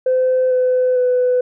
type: tone with pitch steps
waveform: sine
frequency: 513 / 506.2 / 499.5 Hz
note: C5 / B4 / B4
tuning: -34 / +43 / +20 cents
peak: -11 dBFS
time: 0.06-1.41 s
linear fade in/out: 5 ms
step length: 450 ms
effects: tanh soft clip ceiling -9 dBFS